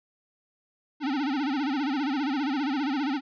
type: tone with vibrato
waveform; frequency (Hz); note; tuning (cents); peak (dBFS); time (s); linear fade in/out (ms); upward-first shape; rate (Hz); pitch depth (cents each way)
square; 280; C#4; +18; -26; 1-3.21; 50; sine; 15; 160
effects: resampled to 11025 Hz